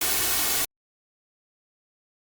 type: noise with comb filter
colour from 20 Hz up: white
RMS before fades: -24 dBFS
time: 0.01-0.65 s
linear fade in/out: 5 ms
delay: 2.7 ms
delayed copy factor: +0.55
effects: Opus 48 kbps